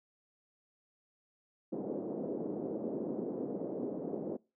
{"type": "band-pass noise", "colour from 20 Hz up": "pink", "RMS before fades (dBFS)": -38, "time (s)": [1.72, 4.37], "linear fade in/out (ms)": 10, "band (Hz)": [220, 510], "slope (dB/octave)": 24, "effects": ["noise-tail reverb RT60 0.3 s tail -24 dB re dry"]}